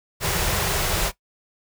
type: band-stop noise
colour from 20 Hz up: pink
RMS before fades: -23 dBFS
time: 0.2-1.12 s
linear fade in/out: 50 ms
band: 200 to 330 Hz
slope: 96 dB/octave
effects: noise-tail reverb RT60 0.1 s tail -17 dB re dry